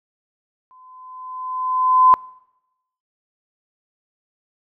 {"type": "tone with exponential growth", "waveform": "sine", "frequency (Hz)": 1021, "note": "C6", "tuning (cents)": -43, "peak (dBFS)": -6, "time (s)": [0.71, 2.14], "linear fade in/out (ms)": 0, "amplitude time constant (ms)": 310, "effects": ["noise-tail reverb RT60 0.9 s tail -26 dB re dry"]}